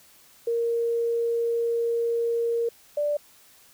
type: tone pair in turn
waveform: sine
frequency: 466.2 / 587.4 Hz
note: A#4 / D5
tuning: 0 / 0 cents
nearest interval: major third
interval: 400 cents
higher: second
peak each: -22 dBFS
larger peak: neither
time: 0.47-2.69 / 2.97-3.17 s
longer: first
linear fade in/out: 5 ms
effects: white hiss -55 dBFS RMS until 3.73 s